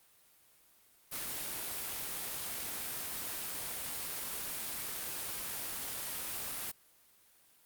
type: noise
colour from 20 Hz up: white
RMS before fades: -39 dBFS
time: 1.11-6.72 s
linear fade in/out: 20 ms
effects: white hiss -65 dBFS RMS until 7.65 s + Opus 32 kbps